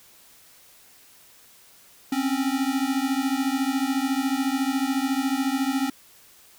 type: beating tone pair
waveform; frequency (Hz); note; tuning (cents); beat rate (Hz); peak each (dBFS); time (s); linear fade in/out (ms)
square; 261.6 / 275.6; C4 / C#4; 0 / -10; 14; -26; 2.12-5.9; 5
effects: white hiss -53 dBFS RMS until 6.58 s